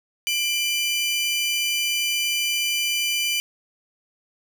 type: tone pair together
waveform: sawtooth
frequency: 2375 / 2992 Hz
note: D7 / F#7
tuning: +19 / +19 cents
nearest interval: major third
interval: 400 cents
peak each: -21 dBFS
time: 0.27-3.4 s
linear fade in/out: 0 ms
effects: none